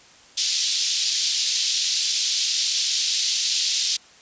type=band-pass noise; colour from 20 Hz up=pink; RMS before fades=-23 dBFS; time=0.37-3.97 s; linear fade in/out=10 ms; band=3700 to 6400 Hz; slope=24 dB/octave; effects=white hiss -50 dBFS RMS until 4.21 s + resampled to 16000 Hz